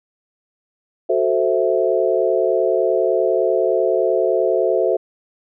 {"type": "chord", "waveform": "sine", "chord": "F# half-diminished seventh", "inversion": "none", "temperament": "equal", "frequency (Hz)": [370, 440, 523.3, 659.3], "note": ["F#4", "A4", "C5", "E5"], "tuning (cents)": [0, 0, 0, 0], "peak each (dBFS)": -20, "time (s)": [1.09, 4.97], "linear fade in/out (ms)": 10, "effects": []}